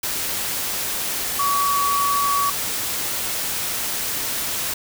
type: tone in noise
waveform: sine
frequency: 1133 Hz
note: C#6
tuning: 37 cents sharp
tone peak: -18 dBFS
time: 1.39-2.5 s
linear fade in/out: 5 ms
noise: white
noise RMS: -25 dBFS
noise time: 0.03-4.74 s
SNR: +4 dB
effects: none